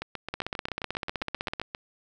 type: two click trains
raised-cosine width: 0.3 ms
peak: -14 / -17 dBFS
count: 21 / 14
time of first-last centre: 0.34-1.598 / 0.02-1.749 s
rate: 15.9 / 7.52 Hz
effects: none